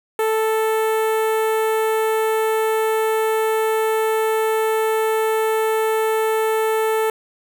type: tone with notch filter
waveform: sawtooth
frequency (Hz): 440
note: A4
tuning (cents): 0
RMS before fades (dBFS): -19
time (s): 0.19-7.1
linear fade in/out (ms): 2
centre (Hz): 5000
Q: 0.51
effects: none